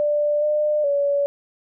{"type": "tone with pitch steps", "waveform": "sine", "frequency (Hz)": [591, 601, 568], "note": ["D5", "D5", "C#5"], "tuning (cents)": [11, 40, 42], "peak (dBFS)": -17, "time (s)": [0, 1.26], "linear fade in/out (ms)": 0, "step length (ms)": 420, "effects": []}